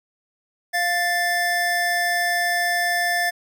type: tone pair together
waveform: square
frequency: 698.5 / 1762.6 Hz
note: F5 / A6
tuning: 0 / +3 cents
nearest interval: octave + major third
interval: 1603 cents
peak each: -24 / -22 dBFS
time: 0.73-3.31 s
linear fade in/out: 20 ms
effects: none